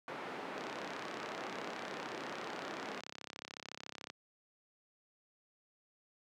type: band-pass noise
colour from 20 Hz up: pink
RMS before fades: -44 dBFS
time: 0.08-3 s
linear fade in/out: 0 ms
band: 270 to 2000 Hz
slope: 12 dB/octave
type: click train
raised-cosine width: 0.2 ms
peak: -27 dBFS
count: 120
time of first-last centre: 0.58-4.101 s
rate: 33.8 Hz
effects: high-pass 150 Hz 12 dB/octave